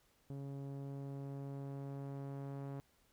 sawtooth tone with low-pass filter sweep, 138.59 Hz, C#3, in tune, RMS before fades -45 dBFS, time 0.3-2.8 s, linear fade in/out 0 ms, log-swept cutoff 480 to 980 Hz, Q 0.71, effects pink hiss -73 dBFS RMS until 3.12 s

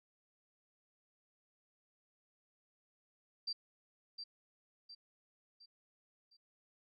sine tone with echo, 4697 Hz, D8, 1 cent flat, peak -36 dBFS, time 3.47-3.53 s, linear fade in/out 10 ms, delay 710 ms, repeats 4, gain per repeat -7 dB, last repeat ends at 6.37 s, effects none

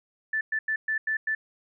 sine tone bursts at uneven times, 1757 Hz, A6, 3 cents flat, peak -24 dBFS, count 6, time 0.33-0.41 / 0.52-0.59 / 0.68-0.76 / 0.88-0.98 / 1.07-1.17 / 1.27-1.35 s, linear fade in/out 5 ms, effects none

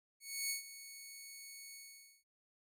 10% pulse tone with ADSR envelope, 2217 Hz, C#7, in tune, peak -26 dBFS, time 0.2-2.24 s, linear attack 300 ms, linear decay 120 ms, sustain -15 dB, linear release 500 ms, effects none

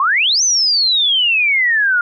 sine exponential two-way sweep, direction up then down, 1034 to 6272 to 1397 Hz, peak -11 dBFS, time 0-2.01 s, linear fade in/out 2 ms, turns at 0.43 s, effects none

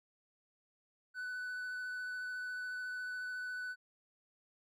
triangle tone with vibrato, 1495 Hz, F#6, 17 cents sharp, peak -37 dBFS, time 1.14-3.76 s, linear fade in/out 50 ms, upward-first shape sine, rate 14 Hz, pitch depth 10 cents each way, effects none

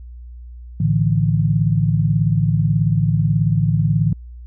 sine chord, A suspended fourth, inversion none, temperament just, 110 / 146.67 / 165 Hz, A2 / D3 / E3, 0 / -2 / +2 cents, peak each -18 dBFS, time 0.8-4.13 s, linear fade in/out 5 ms, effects added 60 Hz sine -33 dBFS peak until 4.46 s

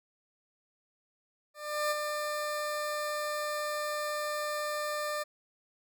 20% pulse tone with ADSR envelope, 598 Hz, D5, 31 cents sharp, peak -22 dBFS, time 1.54-5.24 s, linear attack 370 ms, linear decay 24 ms, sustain -5 dB, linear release 18 ms, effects none

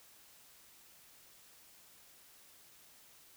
silence, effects white hiss -61 dBFS RMS until 3.36 s

